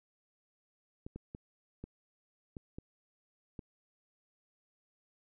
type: clicks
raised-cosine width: 3 ms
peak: -30 dBFS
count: 7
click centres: 1.065 / 1.16 / 1.349 / 1.84 / 2.568 / 2.785 / 3.592 s
effects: none